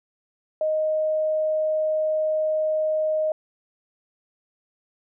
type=tone; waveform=sine; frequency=622.3 Hz; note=D#5; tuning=in tune; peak=-20 dBFS; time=0.61-3.32 s; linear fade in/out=2 ms; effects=none